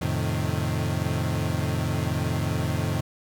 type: chord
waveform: 35% pulse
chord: F dominant seventh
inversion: none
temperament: equal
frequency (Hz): 87.31 / 110 / 130.81 / 155.56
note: F2 / A2 / C3 / Eb3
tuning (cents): 0 / 0 / 0 / 0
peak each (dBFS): -28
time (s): 0.01-3.01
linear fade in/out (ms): 10
effects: none